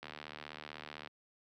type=click train; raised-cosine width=0.3 ms; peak=-28 dBFS; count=80; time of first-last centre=0.03-1.074 s; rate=75.7 Hz; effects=high-pass 150 Hz 12 dB/octave